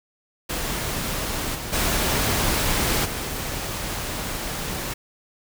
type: noise with level steps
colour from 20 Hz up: pink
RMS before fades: -27 / -32 / -22 / -29 dBFS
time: 0.49-4.94 s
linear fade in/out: 10 ms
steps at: 1.54 / 1.72 / 3.04 s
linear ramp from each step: 20 ms
effects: none